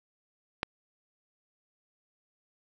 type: click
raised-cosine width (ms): 0.3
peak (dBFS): -12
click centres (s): 0.631
effects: none